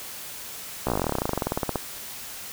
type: slowing click train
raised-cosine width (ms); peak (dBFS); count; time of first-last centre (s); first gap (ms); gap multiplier
1; -10; 27; 0.87-1.757; 15; 1.06
effects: white hiss -38 dBFS RMS until 2.52 s